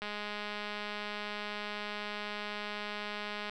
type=click train; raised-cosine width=0.3 ms; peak=-23 dBFS; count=724; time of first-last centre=0.02-3.496 s; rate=208 Hz; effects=none